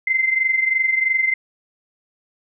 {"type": "tone pair together", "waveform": "sine", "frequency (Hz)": [2072, 2095], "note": ["C7", "C7"], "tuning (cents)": [-17, 2], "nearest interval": "unison", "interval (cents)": 19, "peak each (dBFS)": [-17, -22], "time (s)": [0.07, 1.34], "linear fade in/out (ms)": 5, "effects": []}